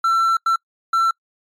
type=tone bursts at uneven times; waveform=triangle; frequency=1344 Hz; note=E6; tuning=33 cents sharp; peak=-12 dBFS; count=3; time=0.04-0.37 / 0.46-0.56 / 0.93-1.11 s; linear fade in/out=5 ms; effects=noise-tail reverb RT60 0.1 s tail -26 dB re dry + MP3 64 kbps